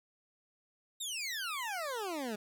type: exponential sweep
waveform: 20% pulse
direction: down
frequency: 3829 to 201.8 Hz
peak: -31 dBFS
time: 1-2.36 s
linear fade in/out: 10 ms
effects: none